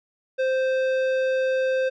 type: tone with tanh clipping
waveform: sine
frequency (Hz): 522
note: C5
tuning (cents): -4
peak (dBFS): -22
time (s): 0.38-1.9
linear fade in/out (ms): 20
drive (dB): 13
effects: none